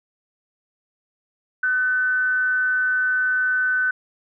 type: tone with amplitude modulation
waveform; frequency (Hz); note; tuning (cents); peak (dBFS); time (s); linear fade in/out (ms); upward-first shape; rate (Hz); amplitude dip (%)
sine; 1509; F#6; +34; -16; 1.63-3.91; 5; sine; 259; 35
effects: none